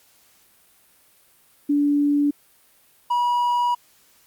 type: tone pair in turn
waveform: sine / triangle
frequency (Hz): 289.1 / 968.2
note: D4 / B5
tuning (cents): -27 / -35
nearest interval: octave + major sixth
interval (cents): 2092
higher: second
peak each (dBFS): -16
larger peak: neither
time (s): 1.69-2.31 / 3.1-3.75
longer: second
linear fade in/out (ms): 10
effects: white hiss -57 dBFS RMS until 4.26 s + Opus 48 kbps